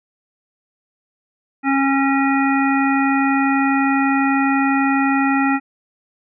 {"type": "harmonic tone", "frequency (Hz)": 273.2, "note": "C#4", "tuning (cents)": -25, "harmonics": [1, 3, 5, 7, 9], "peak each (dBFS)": [-16, -21, -23, -24, -26], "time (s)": [1.63, 5.6], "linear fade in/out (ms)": 50, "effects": []}